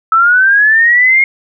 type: linear sweep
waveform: sine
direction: up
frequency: 1303 to 2157 Hz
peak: -5 dBFS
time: 0.12-1.24 s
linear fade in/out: 2 ms
effects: none